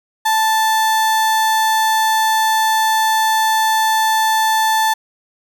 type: tone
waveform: 35% pulse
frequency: 880 Hz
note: A5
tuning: in tune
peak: -11 dBFS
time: 0.25-4.94 s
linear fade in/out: 10 ms
effects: none